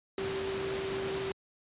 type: tone in noise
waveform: sine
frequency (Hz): 387.1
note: G4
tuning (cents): -22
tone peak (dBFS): -33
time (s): 0.18-1.32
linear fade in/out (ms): 2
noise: pink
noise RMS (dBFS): -37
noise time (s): 0.18-1.32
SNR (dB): +1
effects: high-pass 100 Hz 12 dB/octave + resampled to 8000 Hz